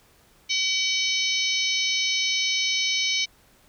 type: harmonic tone with a mistuned harmonic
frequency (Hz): 760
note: F#5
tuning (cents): +46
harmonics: 3 / 4 / 5 / 6 / 7 / 8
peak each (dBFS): -27 / -28 / -29 / -30 / -30 / -31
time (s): 0.49-3.26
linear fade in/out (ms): 20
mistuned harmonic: 6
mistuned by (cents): -82
effects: pink hiss -58 dBFS RMS until 3.68 s